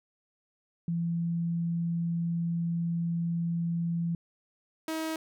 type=tone pair in turn; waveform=sine / sawtooth; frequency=169 / 319 Hz; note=E3 / D#4; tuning=+43 / +43 cents; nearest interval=major seventh; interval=1100 cents; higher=second; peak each=-27 dBFS; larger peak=neither; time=0.88-4.15 / 4.88-5.16 s; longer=first; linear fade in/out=2 ms; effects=none